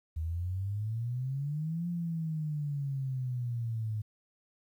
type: exponential two-way sweep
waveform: sine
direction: up then down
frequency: 77.78 to 174.9 to 106.4 Hz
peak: -31 dBFS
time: 0.16-4.02 s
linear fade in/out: 10 ms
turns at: 1.88 s
effects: 11-bit